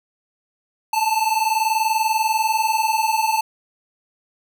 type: tone pair together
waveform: square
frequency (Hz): 870 / 890.3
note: A5 / A5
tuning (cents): -20 / +20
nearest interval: unison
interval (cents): 40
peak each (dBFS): -21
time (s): 0.93-3.41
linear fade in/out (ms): 5
effects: none